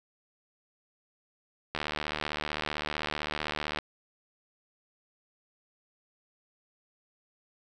click train, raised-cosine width 0.3 ms, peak -15 dBFS, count 155, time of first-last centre 1.75-3.787 s, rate 75.6 Hz, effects none

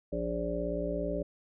harmonic tone, 58.27 Hz, A#1, in tune, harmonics 1 / 3 / 5 / 7 / 9 / 10, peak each -38 / -38 / -38 / -38 / -39 / -35 dBFS, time 0.12-1.23 s, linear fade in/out 10 ms, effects none

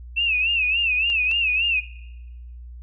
sine tone with vibrato, 2637 Hz, E7, in tune, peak -18 dBFS, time 0.16-1.81 s, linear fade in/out 20 ms, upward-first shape sine, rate 3.5 Hz, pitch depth 120 cents each way
clicks, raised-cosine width 0.2 ms, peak -21 dBFS, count 2, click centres 1.101 / 1.314 s
effects noise-tail reverb RT60 1.0 s tail -19 dB re dry + added 60 Hz sine -36 dBFS peak until 2.82 s

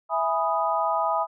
sine chord, E major seventh, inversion none, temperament equal with one note detuned, 659.3 / 828.2 / 987.8 / 1244.5 Hz, E5 / G#5 / B5 / D#6, 0 / -5 / 0 / 0 cents, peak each -27 dBFS, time 0.09-1.27 s, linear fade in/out 50 ms, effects none

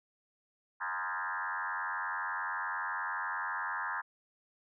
sine tone with frequency modulation, 1318.5 Hz, E6, in tune, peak -33 dBFS, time 0.8-4.02 s, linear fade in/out 20 ms, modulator 91.6 Hz, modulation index 4.8, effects none

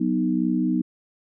sine chord, B major, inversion second, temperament equal, 185 / 246.9 / 311.1 Hz, F#3 / B3 / D#4, 0 / 0 / 0 cents, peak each -25 / -23 / -24 dBFS, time 0-0.82 s, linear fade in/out 10 ms, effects none

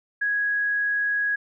sine tone, 1661.2 Hz, G#6, in tune, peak -21 dBFS, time 0.21-1.36 s, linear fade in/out 10 ms, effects none

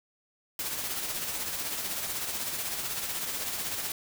white noise with tremolo, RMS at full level -32 dBFS, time 0.59-3.92 s, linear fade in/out 2 ms, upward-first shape sine, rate 16 Hz, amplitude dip 40%, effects none

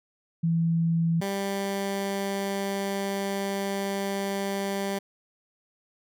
sine / 15% pulse tone pair in turn, 165.9 / 197.29 Hz, E3 / G3, +11 / +11 cents, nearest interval minor third, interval 300 cents, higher second, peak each -21 dBFS, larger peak neither, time 0.43-1.21 / 1.21-4.99 s, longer second, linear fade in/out 10 ms, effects none

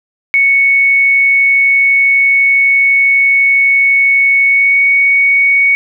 sine tone with pitch glide, 2217 to 2231 Hz, C#7 to C#7, 0 to +11 cents, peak -6 dBFS, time 0.34-5.75 s, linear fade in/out 0 ms, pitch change +11 cents, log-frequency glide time 4.45-4.81 s, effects 8-bit

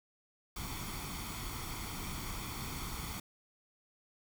pink noise with comb filter, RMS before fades -41 dBFS, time 0.56-3.2 s, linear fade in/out 5 ms, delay 0.89 ms, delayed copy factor +0.65, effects none

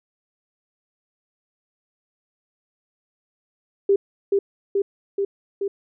sine tone with echo, 397.1 Hz, G4, 22 cents sharp, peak -13 dBFS, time 3.89-3.96 s, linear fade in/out 5 ms, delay 430 ms, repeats 4, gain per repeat -2 dB, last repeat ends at 5.68 s, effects none

